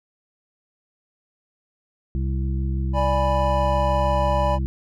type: harmonic tone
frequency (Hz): 66.1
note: C2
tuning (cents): +18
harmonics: 1 / 2 / 3 / 5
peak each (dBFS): -22 / -28 / -32 / -36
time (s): 2.15-4.66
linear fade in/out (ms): 0
type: chord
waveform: triangle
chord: G# diminished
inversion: second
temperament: equal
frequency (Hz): 587.3 / 830.6 / 987.8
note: D5 / G#5 / B5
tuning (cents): 0 / 0 / 0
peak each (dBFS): -21 / -24 / -22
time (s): 2.93-4.59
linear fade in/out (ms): 50
effects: none